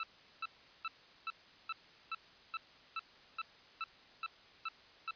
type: tone bursts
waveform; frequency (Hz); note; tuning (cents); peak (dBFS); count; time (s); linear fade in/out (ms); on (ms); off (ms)
25% pulse; 1322; E6; +5; -33; 13; 0-5.109; 2; 33; 390
effects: white hiss -60 dBFS RMS until 5.15 s + resampled to 11025 Hz